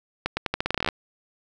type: accelerating click train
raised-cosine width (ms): 0.3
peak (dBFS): -8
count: 15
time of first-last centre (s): 0.26-0.888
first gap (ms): 110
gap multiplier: 0.84
effects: none